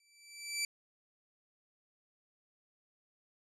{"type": "tone with exponential growth", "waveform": "15% pulse", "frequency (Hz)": 2326, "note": "D7", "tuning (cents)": -17, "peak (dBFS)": -24, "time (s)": [0, 0.65], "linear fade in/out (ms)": 2, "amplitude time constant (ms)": 140, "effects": ["low-pass 11000 Hz 12 dB/octave"]}